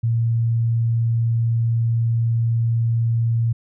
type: tone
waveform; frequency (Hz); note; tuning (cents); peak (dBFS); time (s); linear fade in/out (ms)
sine; 115.5; A#2; -16; -16; 0.03-3.53; 10
effects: none